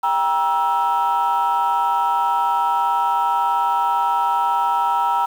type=chord; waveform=sine; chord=E diminished; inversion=first; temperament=just; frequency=791.1 / 949.3 / 1318.5 Hz; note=G5 / Bb5 / E6; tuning=+16 / +31 / 0 cents; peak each=-20 / -17 / -21 dBFS; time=0.03-5.26 s; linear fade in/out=10 ms; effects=tanh soft clip ceiling -11 dBFS + 7-bit